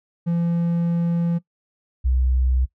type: tone pair in turn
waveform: triangle / sine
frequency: 170.2 / 63.57 Hz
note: F3 / C2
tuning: -44 / -49 cents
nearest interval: octave + perfect fourth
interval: 1705 cents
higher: first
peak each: -16 dBFS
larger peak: neither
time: 0.26-1.39 / 2.04-2.66 s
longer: first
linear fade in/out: 20 ms
effects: noise-tail reverb RT60 0.1 s tail -20 dB re dry

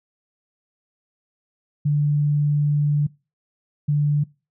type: tone pair in turn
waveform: sine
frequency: 146.83 / 146.83 Hz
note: D3 / D3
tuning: 0 / 0 cents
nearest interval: unison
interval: 0 cents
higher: neither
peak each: -16 dBFS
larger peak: neither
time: 1.85-3.07 / 3.88-4.24 s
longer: first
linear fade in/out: 10 ms
effects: noise-tail reverb RT60 0.3 s tail -23 dB re dry

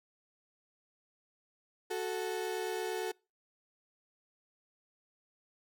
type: tone pair together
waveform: 35% pulse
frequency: 370 / 438.8 Hz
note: F#4 / A4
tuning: 0 / -5 cents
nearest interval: minor third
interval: 295 cents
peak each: -35 / -35 dBFS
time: 1.9-3.12 s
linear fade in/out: 10 ms
effects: noise-tail reverb RT60 0.3 s tail -26 dB re dry

